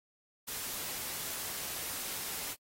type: noise with ADSR envelope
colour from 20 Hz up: white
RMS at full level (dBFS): -37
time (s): 0.47-2.56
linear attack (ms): 18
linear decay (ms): 4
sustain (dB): -2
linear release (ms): 45
effects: AAC 48 kbps